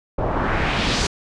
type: noise with low-pass filter sweep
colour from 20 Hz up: pink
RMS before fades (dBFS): -21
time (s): 0.18-1.07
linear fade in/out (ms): 5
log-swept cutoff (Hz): 720 to 6500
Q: 1.6
effects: resampled to 22050 Hz